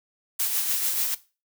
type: noise with tremolo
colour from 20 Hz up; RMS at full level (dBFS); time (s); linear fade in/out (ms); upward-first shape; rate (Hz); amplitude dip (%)
blue; -24; 0.39-1.15; 10; sine; 6.8; 40
effects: noise-tail reverb RT60 0.3 s tail -17 dB re dry